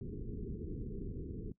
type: low-pass noise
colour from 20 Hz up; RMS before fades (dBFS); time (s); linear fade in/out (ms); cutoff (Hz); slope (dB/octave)
pink; -42; 0.01-1.52; 2; 450; 96
effects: noise-tail reverb RT60 0.1 s tail -19 dB re dry